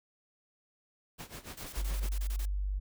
pink noise with tremolo, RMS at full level -43 dBFS, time 1.18-2.08 s, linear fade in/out 20 ms, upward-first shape sine, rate 7.1 Hz, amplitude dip 85%
white noise bursts, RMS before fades -46 dBFS, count 10, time 1.57-2.455 s, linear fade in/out 5 ms, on 66 ms, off 25 ms
sine tone, 48.74 Hz, G1, 9 cents flat, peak -30 dBFS, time 1.76-2.8 s, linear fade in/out 20 ms
effects none

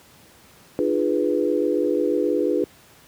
sine chord, D diminished seventh, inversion none, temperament equal with one note detuned, 301.1 / 349.2 / 415.3 / 493.9 Hz, D4 / F4 / Ab4 / Cb5, +43 / 0 / 0 / 0 cents, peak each -24 dBFS, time 0.79-2.64 s, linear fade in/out 0 ms, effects pink hiss -51 dBFS RMS until 3.07 s + high-pass 80 Hz 12 dB/octave

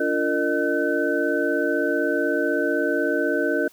sine tone cluster, 288.5 / 344.5 / 459.2 / 609 / 1520 Hz, D4 / F4 / A#4 / D#5 / F#6, -31 / -24 / -26 / -37 / +46 cents, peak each -26 dBFS, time 0-3.68 s, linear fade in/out 5 ms, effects white hiss -54 dBFS RMS until 3.72 s

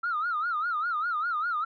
sine tone with vibrato, 1318.5 Hz, E6, in tune, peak -25 dBFS, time 0.03-1.65 s, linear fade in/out 10 ms, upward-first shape sine, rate 5 Hz, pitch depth 160 cents each way, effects tanh soft clip ceiling -22 dBFS

